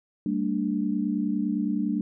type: chord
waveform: sine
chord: G suspended second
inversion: none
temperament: equal with one note detuned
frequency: 196 / 225.8 / 293.7 Hz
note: G3 / A3 / D4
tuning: 0 / +45 / 0 cents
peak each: -28 dBFS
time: 0.26-2.01 s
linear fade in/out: 2 ms
effects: none